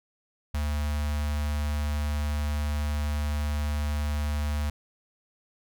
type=tone with notch filter; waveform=square; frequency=74.1 Hz; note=D2; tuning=16 cents sharp; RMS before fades=-28 dBFS; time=0.54-4.7 s; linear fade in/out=5 ms; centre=360 Hz; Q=0.88; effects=none